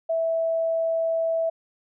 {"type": "tone", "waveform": "sine", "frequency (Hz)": 656, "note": "E5", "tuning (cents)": -9, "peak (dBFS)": -21, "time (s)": [0.09, 1.5], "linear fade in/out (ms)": 10, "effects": []}